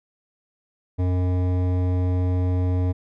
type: tone with hard clipping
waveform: sine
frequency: 90.7 Hz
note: F#2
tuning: 34 cents flat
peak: -21 dBFS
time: 0.98-2.93 s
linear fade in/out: 20 ms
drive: 14 dB
effects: none